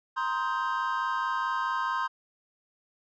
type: chord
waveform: triangle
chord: C minor seventh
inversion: third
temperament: just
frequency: 941.9 / 1046.5 / 1255.8 / 1569.8 Hz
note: Bb5 / C6 / Eb6 / G6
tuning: +18 / 0 / +16 / +2 cents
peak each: -32 / -28 / -33 / -32 dBFS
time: 0.16-2.08 s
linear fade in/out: 20 ms
effects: resampled to 16000 Hz